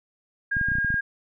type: tone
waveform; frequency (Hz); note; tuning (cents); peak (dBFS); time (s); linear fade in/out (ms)
sine; 1624; G#6; -39; -22; 0.51-1.01; 10
type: clicks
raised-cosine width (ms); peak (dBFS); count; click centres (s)
5; -19; 9; 0.568 / 0.613 / 0.686 / 0.718 / 0.754 / 0.785 / 0.847 / 0.904 / 0.942
effects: none